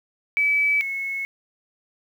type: tone pair in turn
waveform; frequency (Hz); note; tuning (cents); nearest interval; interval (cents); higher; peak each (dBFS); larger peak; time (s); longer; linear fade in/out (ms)
sine; 2296 / 2190; D7 / C#7; -40 / -22; minor second; 82; first; -17 / -25; first; 0.37-0.81 / 0.81-1.25; neither; 0
effects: 8-bit